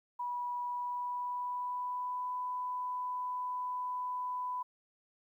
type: tone with pitch glide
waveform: sine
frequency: 976 to 997.1 Hz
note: B5 to B5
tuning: -21 to +16 cents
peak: -34 dBFS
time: 0.19-4.63 s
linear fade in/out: 10 ms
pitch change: +37 cents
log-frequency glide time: 0.61-2.33 s
effects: 12-bit